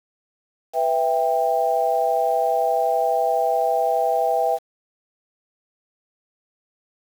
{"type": "chord", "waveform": "sine", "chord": "E minor", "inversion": "second", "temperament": "just", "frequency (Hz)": [494.4, 659.3, 791.1], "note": ["B4", "E5", "G5"], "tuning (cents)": [2, 0, 16], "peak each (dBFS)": [-24, -21, -21], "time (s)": [0.73, 4.59], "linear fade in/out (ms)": 50, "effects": ["7-bit"]}